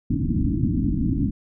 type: low-pass noise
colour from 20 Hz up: white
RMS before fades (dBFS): -22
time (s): 0.1-1.31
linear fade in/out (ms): 5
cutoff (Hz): 310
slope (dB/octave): 96
effects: none